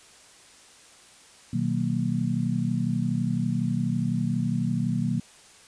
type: chord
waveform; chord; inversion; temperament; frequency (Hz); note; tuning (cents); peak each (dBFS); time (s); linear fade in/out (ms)
sine; B major seventh; none; equal with one note detuned; 123.47 / 155.56 / 187.58 / 233.1; B2 / D#3 / F#3 / A#3; 0 / 0 / +24 / 0; -29 / -29 / -29 / -28; 1.53-5.2; 5
effects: white hiss -52 dBFS RMS until 5.67 s + resampled to 22050 Hz